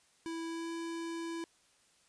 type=tone with pitch glide; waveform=square; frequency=329.6 to 332.9 Hz; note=E4 to E4; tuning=0 to +17 cents; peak=-38 dBFS; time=0.26-1.44 s; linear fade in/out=0 ms; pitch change=+17 cents; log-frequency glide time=0.45-0.71 s; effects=white hiss -68 dBFS RMS until 2.08 s + resampled to 22050 Hz